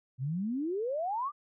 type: exponential sweep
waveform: sine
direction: up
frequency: 121.9 to 1223 Hz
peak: -30 dBFS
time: 0.18-1.32 s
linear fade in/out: 50 ms
effects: none